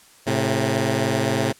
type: tone pair together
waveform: 10% pulse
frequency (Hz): 110 / 133.55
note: A2 / C3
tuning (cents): 0 / +36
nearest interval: minor third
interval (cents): 336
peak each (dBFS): -14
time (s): 0.26-1.53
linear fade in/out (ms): 20
effects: white hiss -51 dBFS RMS until 1.59 s + low-pass 11000 Hz 12 dB/octave